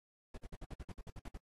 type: noise bursts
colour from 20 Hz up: brown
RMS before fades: -45 dBFS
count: 12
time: 0.34-1.376 s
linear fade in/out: 5 ms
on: 35 ms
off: 56 ms
effects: AAC 32 kbps